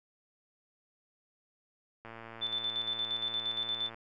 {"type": "click train", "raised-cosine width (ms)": 0.5, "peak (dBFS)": -31, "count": 217, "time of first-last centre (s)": [2.05, 3.945], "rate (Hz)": 114}
{"type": "tone with tremolo", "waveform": "sine", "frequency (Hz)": 3526, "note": "A7", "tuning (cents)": 3, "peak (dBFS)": -30, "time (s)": [2.41, 3.9], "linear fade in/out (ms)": 20, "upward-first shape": "square", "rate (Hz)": 8.6, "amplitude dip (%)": 55}
{"effects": []}